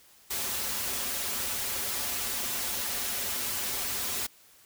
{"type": "noise with comb filter", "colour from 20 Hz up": "white", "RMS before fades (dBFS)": -32, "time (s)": [0.3, 4.27], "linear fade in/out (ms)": 10, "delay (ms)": 6.4, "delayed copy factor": -0.75, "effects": ["white hiss -58 dBFS RMS until 4.65 s"]}